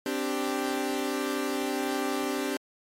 sawtooth chord, C suspended second, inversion none, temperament equal, 261.6 / 293.7 / 392 Hz, C4 / D4 / G4, 0 / 0 / 0 cents, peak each -28 dBFS, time 0.06-2.57 s, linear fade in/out 2 ms, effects MP3 64 kbps

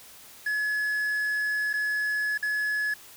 triangle tone with dropouts, 1700 Hz, G#6, 40 cents sharp, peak -23 dBFS, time 0.46-2.94 s, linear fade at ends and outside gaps 5 ms, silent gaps 1.731-1.737 / 2.377-2.426 s, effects white hiss -49 dBFS RMS until 3.16 s

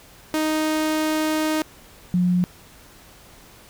sawtooth / sine tone pair in turn, 311.1 / 179.01 Hz, D#4 / F3, 0 / +43 cents, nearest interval minor seventh, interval 957 cents, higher first, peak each -16 dBFS, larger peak neither, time 0.34-1.62 / 2.14-2.44 s, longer first, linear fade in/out 0 ms, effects pink hiss -48 dBFS RMS until 3.69 s

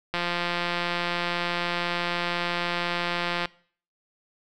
click train, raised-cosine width 0.3 ms, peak -11 dBFS, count 578, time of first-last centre 0.14-3.456 s, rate 174 Hz, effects noise-tail reverb RT60 0.5 s tail -22 dB re dry

